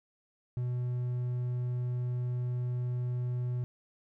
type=tone; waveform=triangle; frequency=123.47 Hz; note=B2; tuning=in tune; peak=-28 dBFS; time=0.57-3.64 s; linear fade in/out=0 ms; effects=none